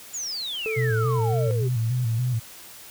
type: exponential sweep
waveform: sine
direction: down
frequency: 7170 to 370 Hz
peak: -28 dBFS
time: 0.13-1.69 s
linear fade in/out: 20 ms
type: tone with pitch glide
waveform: triangle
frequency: 440 to 450.8 Hz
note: A4 to A4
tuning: 0 to +42 cents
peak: -24 dBFS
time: 0.66-1.51 s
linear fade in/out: 0 ms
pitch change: +42 cents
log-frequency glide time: 0.96-1.35 s
type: tone with vibrato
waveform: sine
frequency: 119.4 Hz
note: A#2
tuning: 42 cents sharp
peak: -21 dBFS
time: 0.76-2.4 s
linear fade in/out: 20 ms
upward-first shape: square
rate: 3.5 Hz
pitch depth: 84 cents each way
effects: white hiss -44 dBFS RMS until 2.9 s